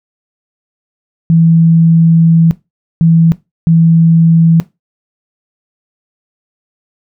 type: tone bursts at uneven times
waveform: sine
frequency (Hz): 164.81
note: E3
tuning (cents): 0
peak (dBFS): -4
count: 3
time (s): 1.3-2.51 / 3.01-3.32 / 3.67-4.6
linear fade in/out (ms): 0
effects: noise-tail reverb RT60 0.2 s tail -17 dB re dry